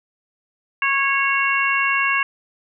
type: harmonic tone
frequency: 550 Hz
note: C#5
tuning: 14 cents flat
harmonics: 2 / 3 / 4 / 5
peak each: -22 / -22 / -22 / -22 dBFS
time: 0.82-2.23 s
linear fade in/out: 2 ms
effects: none